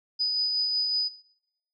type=tone with tremolo; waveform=sine; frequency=4978 Hz; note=D#8; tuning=in tune; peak=-22 dBFS; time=0.19-1.09 s; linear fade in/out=20 ms; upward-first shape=sine; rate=5.4 Hz; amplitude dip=30%; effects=noise-tail reverb RT60 0.8 s tail -19 dB re dry